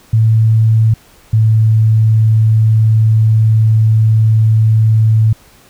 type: tone pair in turn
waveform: sine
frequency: 111.2 / 110.18 Hz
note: A2 / A2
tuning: +19 / +3 cents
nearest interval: unison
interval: 16 cents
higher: first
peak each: -6 dBFS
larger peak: neither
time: 0.13-0.94 / 1.33-5.33 s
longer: second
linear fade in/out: 5 ms
effects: pink hiss -45 dBFS RMS until 5.69 s